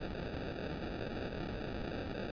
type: noise with sample-and-hold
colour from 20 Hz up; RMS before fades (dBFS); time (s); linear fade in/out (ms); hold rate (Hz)
violet; -40; 0-2.31; 10; 1050
effects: resampled to 11025 Hz